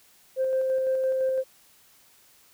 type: tone with tremolo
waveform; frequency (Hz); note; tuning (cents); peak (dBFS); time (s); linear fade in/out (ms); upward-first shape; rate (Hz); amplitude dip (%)
sine; 524; C5; +2; -20; 0.36-1.44; 50; square; 5.9; 25
effects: tanh soft clip ceiling -18 dBFS + white hiss -58 dBFS RMS until 2.53 s